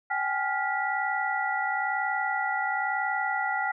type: tone cluster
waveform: sine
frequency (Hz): 775 / 836 / 1405 / 1957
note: G5 / G#5 / F6 / B6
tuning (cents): -20 / +11 / +10 / -16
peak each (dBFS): -31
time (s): 0.1-3.72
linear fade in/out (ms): 10
effects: none